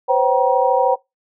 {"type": "tone cluster", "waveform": "sine", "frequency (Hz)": [505, 538, 771, 951], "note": ["B4", "C5", "G5", "A#5"], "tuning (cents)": [39, 48, -29, 34], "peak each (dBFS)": -18, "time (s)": [0.08, 0.96], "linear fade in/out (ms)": 20, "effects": ["noise-tail reverb RT60 0.2 s tail -23 dB re dry"]}